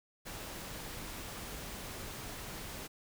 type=noise; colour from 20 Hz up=pink; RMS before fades=-44 dBFS; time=0.25-2.88 s; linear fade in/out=20 ms; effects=none